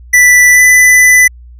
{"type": "tone with pitch glide", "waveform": "square", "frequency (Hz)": [1975.5, 1996.1], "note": ["B6", "B6"], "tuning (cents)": [0, 18], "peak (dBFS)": -3, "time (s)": [0.13, 1.28], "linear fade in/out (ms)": 10, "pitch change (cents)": 18, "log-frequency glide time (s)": [0.52, 0.61], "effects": ["added 60 Hz sine -31 dBFS peak until 1.59 s", "resampled to 32000 Hz"]}